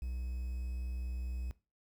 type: tone with quantisation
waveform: triangle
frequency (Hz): 62.2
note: B1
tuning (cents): +13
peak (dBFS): -34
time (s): 0.02-1.51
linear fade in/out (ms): 0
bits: 10
effects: noise-tail reverb RT60 0.3 s tail -19 dB re dry